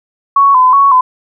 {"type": "tone with vibrato", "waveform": "sine", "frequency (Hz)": 1063, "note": "C6", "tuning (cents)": 27, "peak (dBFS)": -4, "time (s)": [0.36, 1.01], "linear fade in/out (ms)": 5, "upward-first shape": "square", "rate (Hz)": 2.7, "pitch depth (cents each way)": 79, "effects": []}